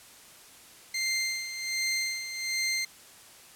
20% pulse tone with tremolo, 2093 Hz, C7, in tune, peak -21 dBFS, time 0.94-2.85 s, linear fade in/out 5 ms, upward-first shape sine, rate 1.3 Hz, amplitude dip 65%, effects white hiss -52 dBFS RMS until 3.55 s + low-pass 12000 Hz 12 dB/octave

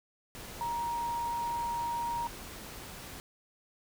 sine tone in noise, 941 Hz, A#5, 16 cents sharp, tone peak -31 dBFS, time 0.61-2.27 s, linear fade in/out 0 ms, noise pink, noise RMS -45 dBFS, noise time 0.35-3.2 s, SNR +11 dB, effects none

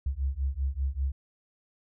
sine beating tone pair, 65.41 / 70.51 Hz, C2 / C#2, 0 / +30 cents, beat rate 5.1 Hz, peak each -30 dBFS, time 0.06-1.12 s, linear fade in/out 5 ms, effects none

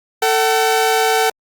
sawtooth tone pair together, 444.9 / 760 Hz, A4 / F#5, +19 / +46 cents, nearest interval major sixth, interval 927 cents, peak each -12 dBFS, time 0.22-1.3 s, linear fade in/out 5 ms, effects Opus 48 kbps

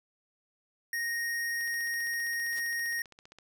square tone, 1864.7 Hz, A#6, in tune, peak -31 dBFS, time 0.93-3.02 s, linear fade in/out 2 ms
click train, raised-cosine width 0.2 ms, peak -34 dBFS, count 28, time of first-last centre 1.61-3.386 s, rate 15.2 Hz
white noise with exponential growth, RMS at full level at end -41 dBFS, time 2.46-2.59 s, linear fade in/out 2 ms, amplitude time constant 27 ms
effects none

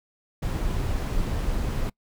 brown noise, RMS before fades -26 dBFS, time 0.42-1.9 s, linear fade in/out 10 ms, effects noise-tail reverb RT60 0.1 s tail -25 dB re dry

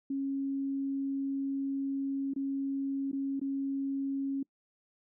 sine tone with dropouts, 273.9 Hz, C#4, 21 cents flat, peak -30 dBFS, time 0.1-4.43 s, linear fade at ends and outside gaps 5 ms, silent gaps 2.337-2.361 / 3.116-3.129 / 3.397-3.414 s, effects noise-tail reverb RT60 0.1 s tail -25 dB re dry

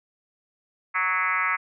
sine tone with frequency modulation, 1661.2 Hz, G#6, in tune, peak -21 dBFS, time 0.94-1.57 s, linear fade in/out 20 ms, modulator 183 Hz, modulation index 3.4, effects none

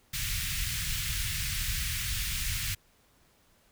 pink band-stop noise, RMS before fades -32 dBFS, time 0.13-2.75 s, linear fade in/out 10 ms, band 130 to 1800 Hz, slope 24 dB/octave, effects pink hiss -65 dBFS RMS until 3.71 s

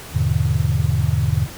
sine chord, E dominant seventh, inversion none, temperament just, 82.41 / 103.01 / 123.61 / 148.33 Hz, E2 / G#2 / B2 / D3, 0 / -14 / +2 / +18 cents, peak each -21 dBFS, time 0.12-1.48 s, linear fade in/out 50 ms, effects pink hiss -36 dBFS RMS until 1.57 s

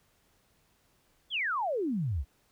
sine exponential sweep, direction down, 3520 to 58.6 Hz, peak -28 dBFS, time 1.3-2.25 s, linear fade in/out 50 ms, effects pink hiss -69 dBFS RMS until 2.51 s

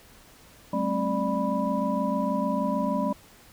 sine tone cluster, 191 / 217.5 / 267.1 / 593 / 986 Hz, G3 / A3 / C4 / D5 / B5, -45 / -20 / +36 / +17 / -3 cents, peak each -30 dBFS, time 0.73-3.13 s, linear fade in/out 5 ms, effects pink hiss -53 dBFS RMS until 3.52 s

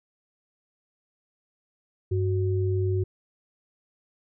sine tone pair together, 98 / 370 Hz, G2 / F#4, 0 / 0 cents, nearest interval octave + major seventh, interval 2300 cents, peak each -23 / -28 dBFS, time 2.11-3.04 s, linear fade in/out 10 ms, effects none

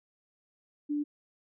sine tone, 293.7 Hz, D4, in tune, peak -28 dBFS, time 0.89-1.04 s, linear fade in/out 20 ms, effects none

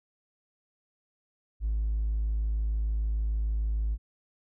sine tone with hard clipping, 53.3 Hz, G#1, 46 cents sharp, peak -26 dBFS, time 1.6-3.98 s, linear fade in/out 50 ms, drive 1 dB, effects none

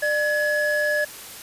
triangle tone pair together, 598 / 1692.8 Hz, D5 / G#6, +31 / +33 cents, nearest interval octave + tritone, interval 1802 cents, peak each -21 / -20 dBFS, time 0.02-1.05 s, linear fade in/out 10 ms, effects white hiss -39 dBFS RMS until 1.42 s + resampled to 32000 Hz

